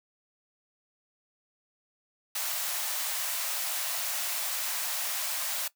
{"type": "high-pass noise", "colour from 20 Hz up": "white", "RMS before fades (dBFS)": -32, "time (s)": [2.35, 5.68], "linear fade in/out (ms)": 5, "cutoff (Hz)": 560, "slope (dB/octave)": 96, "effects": ["noise-tail reverb RT60 0.1 s tail -18 dB re dry"]}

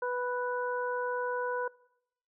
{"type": "harmonic tone", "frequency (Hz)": 493.9, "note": "B4", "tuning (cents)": 0, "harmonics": [1, 2, 3], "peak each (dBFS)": [-32, -35, -37], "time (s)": [0.02, 1.68], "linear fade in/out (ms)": 5, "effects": ["noise-tail reverb RT60 0.8 s tail -23 dB re dry"]}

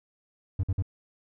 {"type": "tone bursts", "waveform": "triangle", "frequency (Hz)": 94.2, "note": "F#2", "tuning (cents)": 32, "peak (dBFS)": -21, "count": 3, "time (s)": [0.59, 0.824], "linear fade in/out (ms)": 5, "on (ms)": 44, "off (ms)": 51, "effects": []}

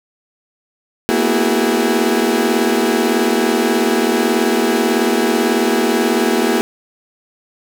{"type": "tone cluster", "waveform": "35% pulse", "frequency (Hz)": [227.1, 245.4, 328.7, 372, 409.9], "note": ["A#3", "B3", "E4", "F#4", "G#4"], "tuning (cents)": [-45, -11, -5, 9, -23], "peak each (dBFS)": -18, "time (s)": [1.09, 6.61], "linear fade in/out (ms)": 0, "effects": []}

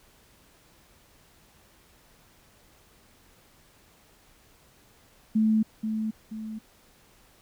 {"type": "tone with echo", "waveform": "sine", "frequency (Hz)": 218.3, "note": "A3", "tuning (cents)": -13, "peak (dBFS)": -19, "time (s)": [5.35, 5.63], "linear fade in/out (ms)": 10, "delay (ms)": 480, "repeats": 2, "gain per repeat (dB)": -7, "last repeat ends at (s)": 6.59, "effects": ["pink hiss -59 dBFS RMS until 7.41 s"]}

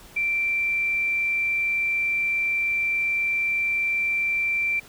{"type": "tone", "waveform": "sine", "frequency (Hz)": 2349, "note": "D7", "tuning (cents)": 0, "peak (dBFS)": -21, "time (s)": [0.16, 4.8], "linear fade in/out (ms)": 10, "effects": ["pink hiss -48 dBFS RMS until 4.88 s"]}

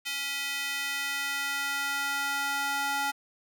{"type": "tone with high-pass filter sweep", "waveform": "square", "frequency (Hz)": 280, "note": "C#4", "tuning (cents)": 18, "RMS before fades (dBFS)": -31, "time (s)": [0.05, 3.12], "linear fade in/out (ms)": 20, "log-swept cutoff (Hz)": [2500, 1000], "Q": 1.7, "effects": []}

